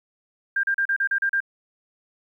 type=tone bursts; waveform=sine; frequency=1595 Hz; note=G6; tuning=30 cents sharp; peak=-19 dBFS; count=8; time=0.56-1.404 s; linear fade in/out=5 ms; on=74 ms; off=36 ms; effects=10-bit